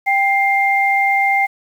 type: tone pair together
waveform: sine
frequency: 788.5 / 2105 Hz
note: G5 / C7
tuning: +10 / +10 cents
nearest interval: octave + perfect fourth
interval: 1700 cents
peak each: -15 dBFS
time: 0.06-1.47 s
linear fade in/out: 20 ms
effects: 7-bit